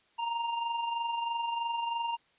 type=tone with amplitude modulation; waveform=square; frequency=932.3 Hz; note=A#5; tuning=in tune; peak=-29 dBFS; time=0.18-2.17 s; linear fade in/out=20 ms; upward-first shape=sine; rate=23.1 Hz; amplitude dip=45%; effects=white hiss -67 dBFS RMS until 2.38 s + resampled to 8000 Hz